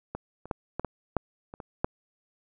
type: clicks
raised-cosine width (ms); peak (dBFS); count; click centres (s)
1; -19 / -29 / -15 / -16 / -16 / -10 / -27 / -25 / -10; 9; 0.15 / 0.456 / 0.512 / 0.796 / 0.847 / 1.167 / 1.539 / 1.602 / 1.845
effects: none